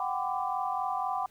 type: chord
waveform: sine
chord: G major seventh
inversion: third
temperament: equal with one note detuned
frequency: 740 / 784 / 1007.9 / 1174.7 Hz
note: F#5 / G5 / B5 / D6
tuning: 0 / 0 / +35 / 0 cents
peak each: -34 / -33 / -35 / -35 dBFS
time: 0-1.26 s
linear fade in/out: 2 ms
effects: pink hiss -62 dBFS RMS until 1.3 s